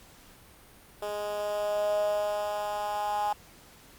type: tone with high-pass filter sweep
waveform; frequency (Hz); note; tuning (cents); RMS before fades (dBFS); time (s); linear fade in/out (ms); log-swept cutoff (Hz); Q
10% pulse; 207.5; G#3; -1; -30; 1.02-3.33; 5; 510 to 820; 8.5
effects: pink hiss -54 dBFS RMS until 3.98 s + Opus 48 kbps